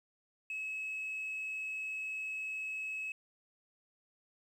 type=tone; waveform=sine; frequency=2577 Hz; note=E7; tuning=40 cents flat; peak=-35 dBFS; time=0.5-3.12 s; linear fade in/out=2 ms; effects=tanh soft clip ceiling -34 dBFS + 11-bit